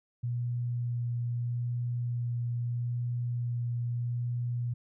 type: tone with vibrato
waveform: sine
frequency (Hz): 120.4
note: B2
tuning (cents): -44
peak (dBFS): -29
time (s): 0.23-4.74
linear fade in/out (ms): 10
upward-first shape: sine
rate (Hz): 0.78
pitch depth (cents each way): 10
effects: none